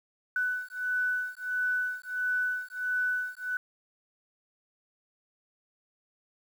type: beating tone pair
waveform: sine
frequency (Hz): 1493 / 1494.5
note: F#6 / F#6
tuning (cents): +15 / +17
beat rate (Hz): 1.5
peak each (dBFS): -31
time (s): 0.36-3.57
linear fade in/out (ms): 2
effects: 9-bit